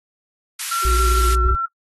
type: high-pass noise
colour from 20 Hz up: white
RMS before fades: -26 dBFS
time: 0.59-1.35 s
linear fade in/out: 5 ms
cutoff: 1200 Hz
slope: 24 dB/octave
type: tone with pitch glide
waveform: sine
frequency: 1362 to 1352.6 Hz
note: F6 to E6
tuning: -44 to +44 cents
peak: -19 dBFS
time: 0.71-1.66 s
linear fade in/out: 10 ms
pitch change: -12 cents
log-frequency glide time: 1.14-1.4 s
type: tone with vibrato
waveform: triangle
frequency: 370.7 Hz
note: F#4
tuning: 3 cents sharp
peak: -25 dBFS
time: 0.82-1.55 s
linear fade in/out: 50 ms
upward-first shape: sine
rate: 6.2 Hz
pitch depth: 33 cents each way
type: tone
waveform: sine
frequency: 58.6 Hz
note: A#1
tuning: 10 cents sharp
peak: -15 dBFS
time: 0.85-1.55 s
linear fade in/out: 0 ms
effects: noise-tail reverb RT60 0.1 s tail -22 dB re dry + AAC 32 kbps